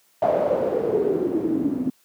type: noise with low-pass filter sweep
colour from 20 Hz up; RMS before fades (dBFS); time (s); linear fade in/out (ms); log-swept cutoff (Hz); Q
white; -22; 0.22-1.9; 2; 660 to 250; 6.9
effects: white hiss -61 dBFS RMS until 2.04 s + high-pass 150 Hz 12 dB/octave